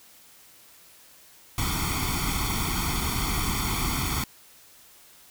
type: noise with comb filter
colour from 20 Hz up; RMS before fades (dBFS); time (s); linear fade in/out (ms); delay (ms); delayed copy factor
pink; -27; 1.58-4.24; 2; 0.89; +1
effects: white hiss -53 dBFS RMS until 5.3 s